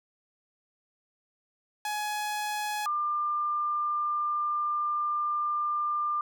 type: tone pair in turn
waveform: sawtooth / sine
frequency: 841 / 1195.6 Hz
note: G#5 / D6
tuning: +22 / +31 cents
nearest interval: tritone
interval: 609 cents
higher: second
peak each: -26 dBFS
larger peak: neither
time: 1.85-2.86 / 2.86-6.21 s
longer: second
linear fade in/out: 2 ms
effects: none